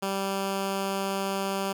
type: tone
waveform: 10% pulse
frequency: 195.1 Hz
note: G3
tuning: 8 cents flat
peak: -19 dBFS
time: 0.02-1.73 s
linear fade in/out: 10 ms
effects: none